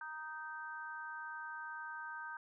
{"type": "harmonic tone", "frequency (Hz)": 311.1, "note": "D#4", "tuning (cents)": 0, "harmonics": [3, 4, 5], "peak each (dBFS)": [-48, -50, -45], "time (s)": [0.01, 2.37], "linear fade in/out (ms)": 2, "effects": []}